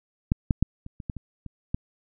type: clicks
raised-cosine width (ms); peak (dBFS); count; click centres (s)
5; -8 / -8 / -7 / -26 / -25 / -17 / -23 / -25 / -13; 9; 0.319 / 0.508 / 0.626 / 0.864 / 1.002 / 1.098 / 1.167 / 1.463 / 1.745
effects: none